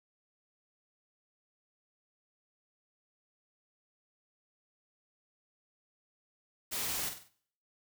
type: noise with echo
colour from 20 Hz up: white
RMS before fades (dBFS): -36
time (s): 6.71-7.1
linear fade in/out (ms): 20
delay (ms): 48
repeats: 4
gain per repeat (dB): -7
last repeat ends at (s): 7.292
effects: noise-tail reverb RT60 0.6 s tail -20 dB re dry